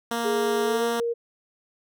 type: tone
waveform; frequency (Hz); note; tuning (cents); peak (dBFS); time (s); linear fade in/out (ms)
10% pulse; 233.1; A#3; 0; -17; 0.11-1; 2
type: tone with pitch glide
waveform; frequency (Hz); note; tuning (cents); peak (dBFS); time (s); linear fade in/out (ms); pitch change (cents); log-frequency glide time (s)
sine; 417.4 to 468.5; G#4 to A#4; +9 to +9; -23; 0.24-1.14; 20; +200; 0.63-0.84
effects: none